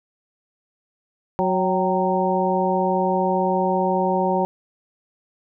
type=harmonic tone with a mistuned harmonic; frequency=185 Hz; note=F#3; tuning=in tune; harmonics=1 / 2 / 3 / 4 / 5; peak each=-24 / -24 / -24 / -24 / -24 dBFS; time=1.39-4.45 s; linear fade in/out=0 ms; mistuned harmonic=4; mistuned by=+62 cents; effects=none